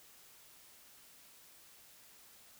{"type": "silence", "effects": ["white hiss -60 dBFS RMS until 2.59 s"]}